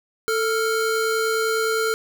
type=tone pair together; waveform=square; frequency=443.4 / 1400 Hz; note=A4 / F6; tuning=+13 / +4 cents; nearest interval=octave + minor sixth; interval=1991 cents; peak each=-22 / -25 dBFS; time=0.28-1.94 s; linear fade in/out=0 ms; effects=none